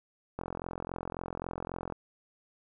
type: click train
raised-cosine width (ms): 1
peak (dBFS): -22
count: 68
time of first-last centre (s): 0.39-1.923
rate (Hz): 43.7
effects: none